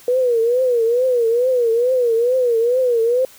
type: tone with vibrato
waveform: sine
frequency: 483.7 Hz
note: B4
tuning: 36 cents flat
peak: -13 dBFS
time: 0.08-3.25 s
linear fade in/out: 2 ms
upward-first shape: triangle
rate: 2.3 Hz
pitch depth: 140 cents each way
effects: white hiss -45 dBFS RMS until 3.38 s